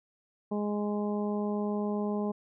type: harmonic tone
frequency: 207.5 Hz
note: G#3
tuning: 1 cent flat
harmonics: 1 / 2 / 3 / 4 / 5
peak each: -30 / -34 / -39 / -41 / -44 dBFS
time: 0.51-2.32 s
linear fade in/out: 10 ms
effects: none